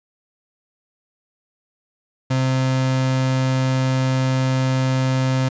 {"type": "tone", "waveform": "35% pulse", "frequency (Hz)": 130.81, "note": "C3", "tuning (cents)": 0, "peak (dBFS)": -15, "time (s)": [2.3, 5.49], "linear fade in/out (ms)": 10, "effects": ["resampled to 16000 Hz"]}